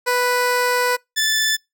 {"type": "tone pair in turn", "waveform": "15% pulse", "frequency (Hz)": [493.9, 1750.9], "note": ["B4", "A6"], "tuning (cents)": [0, -9], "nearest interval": "octave + minor seventh", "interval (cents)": 2191, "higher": "second", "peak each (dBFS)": -10, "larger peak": "neither", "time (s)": [[0.06, 0.97], [1.16, 1.57]], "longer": "first", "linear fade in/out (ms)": 20, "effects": ["noise-tail reverb RT60 0.2 s tail -26 dB re dry"]}